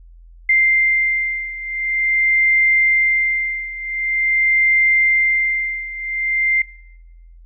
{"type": "beating tone pair", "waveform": "sine", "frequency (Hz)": [2093, 2093.46], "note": ["C7", "C7"], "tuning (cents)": [0, 0], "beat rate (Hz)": 0.46, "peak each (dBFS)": [-15, -18], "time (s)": [0.49, 6.62], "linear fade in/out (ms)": 5, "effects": ["noise-tail reverb RT60 1.0 s tail -24 dB re dry", "added 42 Hz sine -40 dBFS peak until 7.45 s"]}